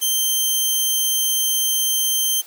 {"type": "tone", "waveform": "10% pulse", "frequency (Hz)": 3136, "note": "G7", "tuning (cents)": 0, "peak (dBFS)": -9, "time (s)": [0.01, 2.42], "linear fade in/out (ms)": 20, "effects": ["white hiss -44 dBFS RMS until 2.46 s", "high-pass 400 Hz 12 dB/octave"]}